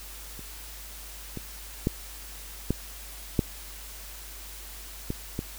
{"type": "clicks", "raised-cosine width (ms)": 3, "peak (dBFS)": [-29, -21, -10, -11, -8, -16, -16], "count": 7, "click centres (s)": [0.393, 1.373, 1.871, 2.706, 3.392, 5.104, 5.391], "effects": ["added 50 Hz sine -44 dBFS peak until 5.58 s", "white hiss -44 dBFS RMS until 5.58 s"]}